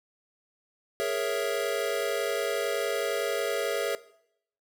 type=chord; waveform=square; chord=A# half-diminished seventh; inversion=third; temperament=equal; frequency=415.3 / 466.2 / 554.4 / 659.3 Hz; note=G#4 / A#4 / C#5 / E5; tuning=0 / 0 / 0 / 0 cents; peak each=-33 dBFS; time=1-3.95 s; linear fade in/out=0 ms; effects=noise-tail reverb RT60 0.7 s tail -18 dB re dry